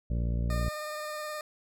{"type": "harmonic tone", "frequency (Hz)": 58.5, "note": "A#1", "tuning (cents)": 7, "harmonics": [1, 2, 3, 4, 5, 6, 7, 8, 9, 10], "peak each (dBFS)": [-28, -33, -37, -42, -50, -52, -55, -51, -56, -49], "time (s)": [0.1, 0.69], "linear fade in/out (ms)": 5}
{"type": "tone with vibrato", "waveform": "20% pulse", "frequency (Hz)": 607, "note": "D#5", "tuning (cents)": -43, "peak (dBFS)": -30, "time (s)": [0.5, 1.41], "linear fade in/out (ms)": 2, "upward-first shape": "sine", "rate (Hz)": 19, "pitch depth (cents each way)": 16}
{"effects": []}